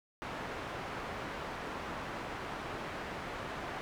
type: low-pass noise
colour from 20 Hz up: white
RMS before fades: -41 dBFS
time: 0.22-3.81 s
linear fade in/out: 0 ms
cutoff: 1400 Hz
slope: 12 dB/octave
effects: none